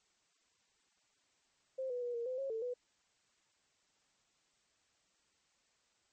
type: tone with pitch steps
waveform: sine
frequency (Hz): 525 / 492.2 / 484.3 / 468.9 / 511 / 543 / 447.2 / 493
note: C5 / B4 / B4 / A#4 / C5 / C#5 / A4 / B4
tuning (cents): +6 / -6 / -34 / +10 / -41 / -36 / +28 / -3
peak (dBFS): -36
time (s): 1.78-2.74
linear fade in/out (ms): 10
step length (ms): 120
effects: white hiss -75 dBFS RMS until 6.12 s + MP3 32 kbps